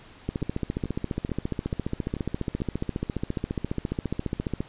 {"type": "two click trains", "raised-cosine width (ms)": 3, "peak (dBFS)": [-14, -20], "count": [64, 6], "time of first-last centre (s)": [[0.29, 4.605], [0.42, 2.603]], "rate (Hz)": [14.6, 2.29], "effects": ["pink hiss -50 dBFS RMS until 4.68 s", "resampled to 8000 Hz"]}